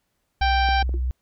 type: harmonic tone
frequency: 784 Hz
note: G5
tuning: in tune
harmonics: 1 / 2 / 3 / 4 / 5 / 6 / 7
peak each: -20 / -26 / -30 / -32 / -34 / -36 / -37 dBFS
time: 0.41-0.83 s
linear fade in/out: 10 ms
type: tone with vibrato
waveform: sine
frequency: 62.9 Hz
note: B1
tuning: 32 cents sharp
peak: -21 dBFS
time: 0.41-1.11 s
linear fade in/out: 0 ms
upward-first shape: sine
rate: 18 Hz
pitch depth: 22 cents each way
type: clicks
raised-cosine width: 2 ms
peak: -23 dBFS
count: 3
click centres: 0.688 / 0.826 / 0.893 s
type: tone with exponential decay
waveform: sine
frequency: 344.1 Hz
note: F4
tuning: 26 cents flat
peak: -28 dBFS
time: 0.94-1.02 s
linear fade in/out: 0 ms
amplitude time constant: 17 ms
effects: pink hiss -73 dBFS RMS until 1.21 s